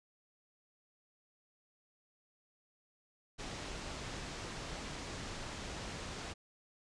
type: low-pass noise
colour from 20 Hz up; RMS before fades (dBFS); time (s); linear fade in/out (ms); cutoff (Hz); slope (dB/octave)
pink; -44; 3.38-6.34; 20; 7400; 24
effects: resampled to 24000 Hz